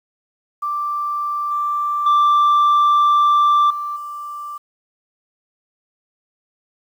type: tone with level steps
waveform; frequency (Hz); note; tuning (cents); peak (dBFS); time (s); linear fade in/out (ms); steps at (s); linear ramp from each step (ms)
sine; 1176; D6; +2; -19 / -17 / -8 / -22 / -27; 0.62-4.58; 10; 1.51 / 2.06 / 3.7 / 3.96; 5
effects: tanh soft clip ceiling -10 dBFS + 8-bit